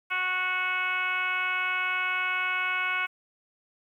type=tone with frequency modulation; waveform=sine; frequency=1840 Hz; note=A#6; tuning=23 cents flat; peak=-25 dBFS; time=0.1-3.07 s; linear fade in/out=20 ms; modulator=368 Hz; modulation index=2.2; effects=10-bit